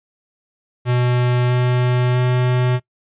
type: tone with pitch steps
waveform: square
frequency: 123.47 / 124.33 / 125.19 Hz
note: B2 / B2 / B2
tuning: 0 / +12 / +24 cents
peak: -15 dBFS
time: 0.85-2.8 s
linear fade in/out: 50 ms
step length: 650 ms
effects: noise-tail reverb RT60 0.1 s tail -21 dB re dry + resampled to 8000 Hz